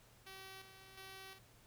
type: tone with tremolo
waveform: 5% pulse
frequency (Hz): 383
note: G4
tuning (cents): -40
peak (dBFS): -40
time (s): 0.26-1.39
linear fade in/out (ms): 10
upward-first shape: square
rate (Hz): 1.4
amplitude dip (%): 55
effects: added 117 Hz sine -68 dBFS peak until 1.66 s + pink hiss -66 dBFS RMS until 1.66 s